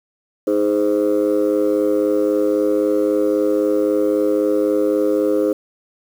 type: chord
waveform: sine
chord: Ab major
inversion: second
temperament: just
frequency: 311.5 / 415.3 / 519.1 Hz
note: Eb4 / Ab4 / C5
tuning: +2 / 0 / -14 cents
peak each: -17 dBFS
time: 0.47-5.53 s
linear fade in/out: 5 ms
effects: tanh soft clip ceiling -9 dBFS + 7-bit